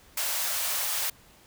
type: high-pass noise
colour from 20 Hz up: white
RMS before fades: -29 dBFS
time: 0.17-1.1 s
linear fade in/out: 5 ms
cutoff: 520 Hz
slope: 48 dB/octave
effects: pink hiss -56 dBFS RMS until 1.46 s